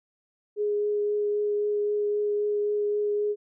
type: tone with vibrato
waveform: sine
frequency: 415.3 Hz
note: G#4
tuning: in tune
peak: -23 dBFS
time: 0.56-3.36 s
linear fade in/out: 50 ms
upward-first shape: triangle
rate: 3.8 Hz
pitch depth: 10 cents each way
effects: none